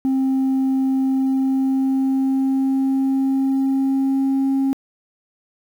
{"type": "tone with pitch glide", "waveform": "sine", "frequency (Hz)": [265.3, 270.2], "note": ["C4", "C#4"], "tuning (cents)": [24, -44], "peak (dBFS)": -13, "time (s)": [0.05, 4.73], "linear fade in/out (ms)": 0, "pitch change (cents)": 32, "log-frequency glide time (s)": [1.04, 4.5], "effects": ["tanh soft clip ceiling -15 dBFS", "8-bit"]}